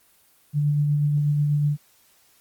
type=tone with tremolo; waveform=sine; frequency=146.83 Hz; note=D3; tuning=in tune; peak=-17 dBFS; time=0.53-1.77 s; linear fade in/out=50 ms; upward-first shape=sine; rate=8.2 Hz; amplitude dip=25%; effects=white hiss -59 dBFS RMS until 2.4 s + Opus 24 kbps